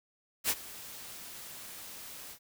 white noise with ADSR envelope, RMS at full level -27 dBFS, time 0.44-2.39 s, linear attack 55 ms, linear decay 49 ms, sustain -19 dB, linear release 78 ms, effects none

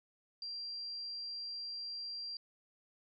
sine tone, 4739 Hz, D8, 15 cents sharp, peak -40 dBFS, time 0.42-2.37 s, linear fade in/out 2 ms, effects none

